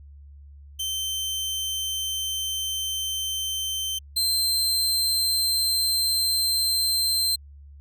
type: tone pair in turn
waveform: sawtooth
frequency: 3100 / 4126 Hz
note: G7 / C8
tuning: -20 / -25 cents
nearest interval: perfect fourth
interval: 495 cents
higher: second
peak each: -23 / -18 dBFS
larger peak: second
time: 0.79-3.99 / 4.16-7.36 s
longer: neither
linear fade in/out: 10 ms
effects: added 71 Hz sine -43 dBFS peak until 7.8 s